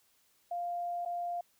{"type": "tone with dropouts", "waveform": "sine", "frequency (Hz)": 698.5, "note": "F5", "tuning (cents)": 0, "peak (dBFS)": -33, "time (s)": [0.51, 1.41], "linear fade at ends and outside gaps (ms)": 5, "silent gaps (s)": [1.051, 1.058], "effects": ["white hiss -70 dBFS RMS until 1.59 s"]}